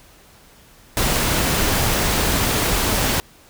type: noise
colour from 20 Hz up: pink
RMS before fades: -19 dBFS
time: 0.97-3.2 s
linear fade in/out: 0 ms
effects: pink hiss -49 dBFS RMS until 3.49 s